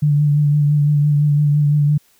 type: tone with vibrato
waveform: sine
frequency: 147 Hz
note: D3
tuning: 2 cents sharp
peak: -11 dBFS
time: 0.02-1.98 s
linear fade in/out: 10 ms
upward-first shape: triangle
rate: 5.9 Hz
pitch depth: 33 cents each way
effects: white hiss -56 dBFS RMS until 2.19 s